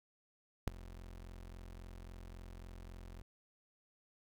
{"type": "tone with ADSR envelope", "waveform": "30% pulse", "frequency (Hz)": 43.65, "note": "F1", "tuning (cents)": 0, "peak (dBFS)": -26, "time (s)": [0.67, 3.22], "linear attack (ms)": 7, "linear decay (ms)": 9, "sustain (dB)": -20, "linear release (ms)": 4, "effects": []}